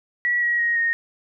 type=tone with pitch steps; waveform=sine; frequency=1934 / 1907.4 / 1881.1 / 1855.2 Hz; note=B6 / A#6 / A#6 / A#6; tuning=-37 / +39 / +15 / -9 cents; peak=-18 dBFS; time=0.25-0.93 s; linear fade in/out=0 ms; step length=170 ms; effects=none